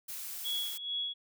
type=noise; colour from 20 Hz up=blue; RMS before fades=-41 dBFS; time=0.08-0.78 s; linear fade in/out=10 ms
type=tone with tremolo; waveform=sine; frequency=3352 Hz; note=G#7; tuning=15 cents sharp; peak=-31 dBFS; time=0.44-1.14 s; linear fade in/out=20 ms; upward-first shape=sine; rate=2.3 Hz; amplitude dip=70%
effects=none